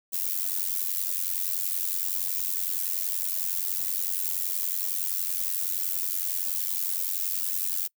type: noise with amplitude modulation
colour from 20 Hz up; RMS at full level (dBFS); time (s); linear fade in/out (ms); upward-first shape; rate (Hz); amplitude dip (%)
violet; -25; 0.12-7.88; 20; sine; 90.7; 90
effects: noise-tail reverb RT60 0.1 s tail -24 dB re dry